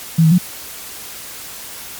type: tone with pitch steps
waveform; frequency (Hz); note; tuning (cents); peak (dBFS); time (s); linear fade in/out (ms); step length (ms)
sine; 163.7 / 159.5 / 179.2; E3 / D#3 / F3; -12 / +43 / +45; -7; 0.18-0.384; 10; 68
effects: white hiss -32 dBFS RMS until 1.99 s + MP3 96 kbps